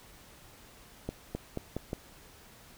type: accelerating click train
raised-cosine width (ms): 2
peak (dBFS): -20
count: 5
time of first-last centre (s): 1.09-1.931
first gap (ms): 260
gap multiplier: 0.86
effects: pink hiss -55 dBFS RMS until 2.77 s